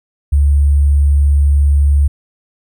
sine tone with sample-and-hold, 71.4 Hz, D2, 48 cents flat, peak -7 dBFS, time 0.32-2.08 s, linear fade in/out 10 ms, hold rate 8820 Hz, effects none

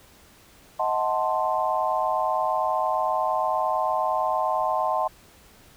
sine chord, D# diminished seventh, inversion none, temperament equal with one note detuned, 631.3 / 740 / 880 / 1046.5 Hz, D#5 / F#5 / A5 / C6, +25 / 0 / 0 / 0 cents, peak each -27 dBFS, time 0.79-5.08 s, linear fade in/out 10 ms, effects pink hiss -53 dBFS RMS until 5.76 s

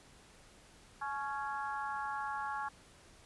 harmonic tone with a mistuned harmonic, 277.2 Hz, C#4, in tune, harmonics 3 / 4 / 5 / 6, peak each -39 / -41 / -43 / -45 dBFS, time 1.01-2.69 s, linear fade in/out 10 ms, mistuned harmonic 3, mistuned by +31 cents, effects pink hiss -60 dBFS RMS until 3.25 s + resampled to 24000 Hz

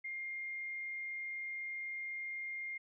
sine tone, 2118 Hz, C7, 21 cents sharp, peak -39 dBFS, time 0.04-2.78 s, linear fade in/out 10 ms, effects none

